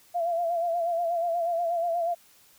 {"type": "tone with vibrato", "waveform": "sine", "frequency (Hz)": 682, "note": "F5", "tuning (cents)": -41, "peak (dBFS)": -24, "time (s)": [0.14, 2.15], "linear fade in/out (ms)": 20, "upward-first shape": "sine", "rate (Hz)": 8.3, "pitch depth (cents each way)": 56, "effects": ["white hiss -58 dBFS RMS until 2.58 s"]}